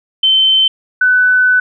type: tone pair in turn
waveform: sine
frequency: 3085 / 1499.5 Hz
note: G7 / F#6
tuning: -28 / +23 cents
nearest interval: octave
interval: 1249 cents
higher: first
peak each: -7 dBFS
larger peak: neither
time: 0.23-0.68 / 1.01-1.6 s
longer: second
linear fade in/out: 5 ms
effects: none